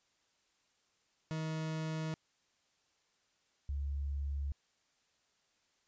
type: tone pair in turn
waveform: 40% pulse / sine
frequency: 158.2 / 70.47 Hz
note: D#3 / C#2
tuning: +29 / +29 cents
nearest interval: octave + major second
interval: 1400 cents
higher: first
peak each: -35 / -34 dBFS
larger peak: second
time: 1.31-2.14 / 3.69-4.52 s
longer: neither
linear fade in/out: 0 ms
effects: white hiss -75 dBFS RMS until 5.87 s + resampled to 16000 Hz